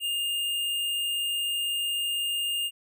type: tone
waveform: square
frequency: 2822 Hz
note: F7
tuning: 17 cents sharp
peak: -27 dBFS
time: 0-2.71 s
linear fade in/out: 50 ms
effects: none